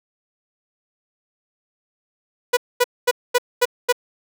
sawtooth tone bursts, 490.8 Hz, B4, 11 cents flat, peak -9 dBFS, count 6, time 2.53-3.926 s, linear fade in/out 10 ms, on 41 ms, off 230 ms, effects none

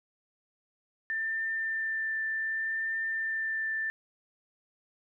sine tone with vibrato, 1784 Hz, A6, 23 cents sharp, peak -29 dBFS, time 1.1-3.9 s, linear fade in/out 0 ms, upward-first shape triangle, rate 0.66 Hz, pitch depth 12 cents each way, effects none

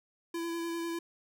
square tone with vibrato, 336 Hz, E4, 33 cents sharp, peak -34 dBFS, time 0.34-0.99 s, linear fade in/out 5 ms, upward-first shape square, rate 10 Hz, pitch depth 13 cents each way, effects none

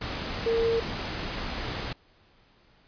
sine tone in noise, 458.5 Hz, A#4, 29 cents flat, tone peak -22 dBFS, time 0.46-0.8 s, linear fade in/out 5 ms, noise pink, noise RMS -33 dBFS, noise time 0.01-1.93 s, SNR +8 dB, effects pink hiss -61 dBFS RMS until 2.87 s + resampled to 11025 Hz

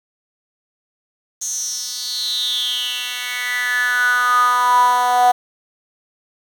10% pulse tone with high-pass filter sweep, 246.9 Hz, B3, in tune, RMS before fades -18 dBFS, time 1.41-5.32 s, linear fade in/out 10 ms, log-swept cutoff 6600 to 730 Hz, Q 8.3, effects 7-bit

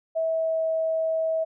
sine tone with pitch glide, 649 to 644.9 Hz, E5 to E5, -27 to -38 cents, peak -22 dBFS, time 0.15-1.45 s, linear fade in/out 20 ms, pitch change -11 cents, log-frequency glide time 0.27-0.66 s, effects none

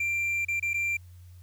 triangle tone with dropouts, 2367 Hz, D7, 13 cents sharp, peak -24 dBFS, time 0-0.97 s, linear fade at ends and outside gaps 5 ms, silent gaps 0.45-0.483 / 0.598-0.625 / 0.734-0.741 s, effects added 89 Hz sine -46 dBFS peak until 1.42 s + white hiss -65 dBFS RMS until 1.42 s

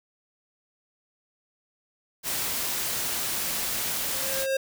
white noise, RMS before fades -29 dBFS, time 2.23-4.47 s, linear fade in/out 50 ms
square tone with exponential growth, 536 Hz, C5, 42 cents sharp, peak -22 dBFS, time 3.78-4.57 s, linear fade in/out 5 ms, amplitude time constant 170 ms
effects none

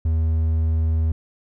triangle tone, 80.1 Hz, E2, 49 cents flat, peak -15 dBFS, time 0.05-1.12 s, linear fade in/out 5 ms, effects none

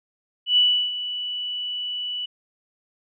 sine tone with ADSR envelope, 2960 Hz, F#7, in tune, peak -13 dBFS, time 0.46-2.26 s, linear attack 110 ms, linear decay 340 ms, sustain -13 dB, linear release 10 ms, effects none

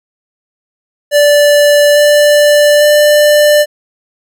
square tone with pitch steps, 584 / 588.7 / 593.5 Hz, D5 / D5 / D5, -10 / +4 / +18 cents, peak -5 dBFS, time 1.11-3.66 s, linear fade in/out 50 ms, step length 850 ms, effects none

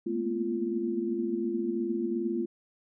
sine tone cluster, 215.4 / 229.5 / 238.1 / 257.6 / 344.3 Hz, A3 / A#3 / A#3 / C4 / F4, -37 / -27 / +37 / -27 / -25 cents, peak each -35 / -38 / -35 / -39 / -30 dBFS, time 0.06-2.46 s, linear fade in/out 10 ms, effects none

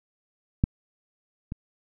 clicks, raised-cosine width 5 ms, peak -7 / -20 dBFS, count 2, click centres 0.639 / 1.521 s, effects none

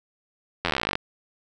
slowing click train, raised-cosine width 0.3 ms, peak -7 dBFS, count 20, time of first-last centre 0.65-0.954 s, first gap 11 ms, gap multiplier 1.04, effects none

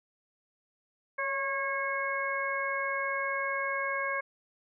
harmonic tone with a mistuned harmonic, 545 Hz, C#5, 29 cents flat, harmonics 1 / 2 / 3 / 4, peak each -36 / -34 / -34 / -35 dBFS, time 1.18-4.21 s, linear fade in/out 10 ms, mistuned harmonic 1, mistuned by +33 cents, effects none

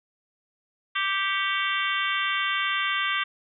harmonic tone with a mistuned harmonic, 392 Hz, G4, in tune, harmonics 3 / 4 / 5 / 6 / 7 / 8 / 9, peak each -29 / -30 / -31 / -32 / -32 / -33 / -34 dBFS, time 0.95-3.24 s, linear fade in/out 10 ms, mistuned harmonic 6, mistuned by -76 cents, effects none

